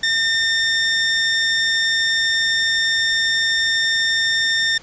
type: tone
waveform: 20% pulse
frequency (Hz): 1812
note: A#6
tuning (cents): -50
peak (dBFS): -11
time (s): 0.03-4.78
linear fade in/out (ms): 5
effects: pink hiss -44 dBFS RMS until 4.82 s + resampled to 16000 Hz